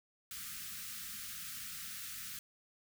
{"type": "band-stop noise", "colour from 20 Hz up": "white", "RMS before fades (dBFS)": -45, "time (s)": [0.31, 2.39], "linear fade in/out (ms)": 2, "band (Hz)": [240, 1200], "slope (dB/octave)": 96, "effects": []}